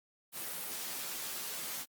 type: noise with comb filter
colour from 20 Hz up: white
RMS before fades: -40 dBFS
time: 0.32-1.86 s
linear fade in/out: 50 ms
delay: 12 ms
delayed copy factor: +0.65
effects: high-pass 150 Hz 12 dB/octave + Opus 32 kbps